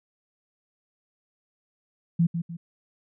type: tone with echo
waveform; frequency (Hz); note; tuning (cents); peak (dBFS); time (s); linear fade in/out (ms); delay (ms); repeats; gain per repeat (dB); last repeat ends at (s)
sine; 168.7; E3; +40; -17; 2.19-2.27; 10; 150; 2; -8; 2.57
effects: none